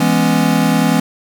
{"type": "chord", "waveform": "square", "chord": "C# minor seventh", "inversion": "first", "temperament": "equal with one note detuned", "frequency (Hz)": [166.34, 207.7, 246.9, 277.2], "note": ["E3", "G#3", "B3", "C#4"], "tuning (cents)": [16, 0, 0, 0], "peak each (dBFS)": [-17, -18, -17, -19], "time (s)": [0, 1], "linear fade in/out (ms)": 5, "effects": []}